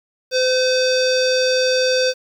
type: tone with low-pass filter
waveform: square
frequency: 512 Hz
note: C5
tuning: 38 cents flat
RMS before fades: -17 dBFS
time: 0.31-2.14 s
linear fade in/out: 50 ms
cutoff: 5000 Hz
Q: 5.2
effects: 8-bit